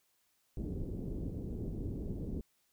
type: low-pass noise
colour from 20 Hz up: pink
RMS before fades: -39 dBFS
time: 0.57-2.41 s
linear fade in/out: 2 ms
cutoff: 390 Hz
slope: 24 dB/octave
effects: white hiss -75 dBFS RMS until 2.72 s